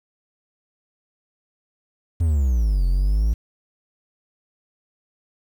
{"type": "exponential two-way sweep", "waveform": "triangle", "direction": "down then up", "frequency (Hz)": [86.6, 43.65, 56.9], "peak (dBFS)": -14, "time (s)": [2.2, 3.34], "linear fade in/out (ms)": 10, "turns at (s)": 2.86, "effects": ["8-bit"]}